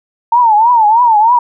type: tone with vibrato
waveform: sine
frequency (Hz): 906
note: A#5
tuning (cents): -50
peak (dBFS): -5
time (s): 0.32-1.39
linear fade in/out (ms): 5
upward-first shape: triangle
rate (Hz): 3.2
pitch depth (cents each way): 170
effects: none